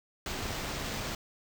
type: noise with sample-and-hold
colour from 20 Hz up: pink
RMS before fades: -36 dBFS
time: 0.26-1.15 s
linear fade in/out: 2 ms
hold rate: 11025 Hz
effects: none